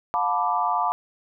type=chord; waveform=sine; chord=B half-diminished seventh; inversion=second; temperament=equal with one note detuned; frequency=714.4 / 880 / 987.8 / 1174.7 Hz; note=F5 / A5 / B5 / D6; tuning=+39 / 0 / 0 / 0 cents; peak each=-26 dBFS; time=0.14-0.92 s; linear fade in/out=0 ms; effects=none